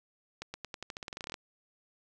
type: accelerating click train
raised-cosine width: 0.2 ms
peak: -22 dBFS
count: 17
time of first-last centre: 0.42-1.342 s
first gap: 120 ms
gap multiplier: 0.89
effects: none